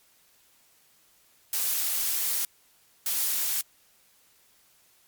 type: noise bursts at uneven times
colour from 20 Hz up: blue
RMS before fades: -27 dBFS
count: 2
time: 1.53-2.45 / 3.06-3.61 s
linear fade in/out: 2 ms
effects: white hiss -62 dBFS RMS until 5.07 s + MP3 96 kbps